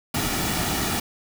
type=noise with comb filter; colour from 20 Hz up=pink; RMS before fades=-25 dBFS; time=0.14-1 s; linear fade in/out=5 ms; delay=1.9 ms; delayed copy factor=-0.5; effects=none